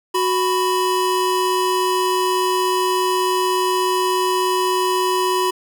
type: tone pair together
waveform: square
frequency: 369.3 / 991.3 Hz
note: F#4 / B5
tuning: -3 / +6 cents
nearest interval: octave + perfect fourth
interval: 1709 cents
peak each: -20 dBFS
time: 0.14-5.51 s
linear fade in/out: 10 ms
effects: none